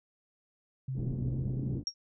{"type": "tone with vibrato", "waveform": "sine", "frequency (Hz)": 129.3, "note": "C3", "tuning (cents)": -20, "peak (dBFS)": -32, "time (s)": [0.88, 1.8], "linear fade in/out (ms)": 5, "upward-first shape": "square", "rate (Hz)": 4.4, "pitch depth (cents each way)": 32}
{"type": "low-pass noise", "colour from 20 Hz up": "white", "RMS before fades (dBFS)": -37, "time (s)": [0.94, 1.84], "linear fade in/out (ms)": 50, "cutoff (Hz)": 290, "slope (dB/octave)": 24}
{"type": "tone with exponential decay", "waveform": "sine", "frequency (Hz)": 5588, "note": "F8", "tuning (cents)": 0, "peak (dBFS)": -26, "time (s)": [1.87, 1.94], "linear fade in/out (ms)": 1, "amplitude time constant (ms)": 15}
{"effects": []}